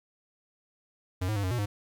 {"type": "tone with pitch steps", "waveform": "square", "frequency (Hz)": [91.8, 107.6, 100.6, 92.3, 121.9, 102.6], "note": ["F#2", "A2", "G2", "F#2", "B2", "G#2"], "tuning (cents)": [-13, -38, 45, -4, -22, -21], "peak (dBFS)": -28, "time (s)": [1.21, 1.66], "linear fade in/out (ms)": 10, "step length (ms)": 75, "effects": ["11-bit"]}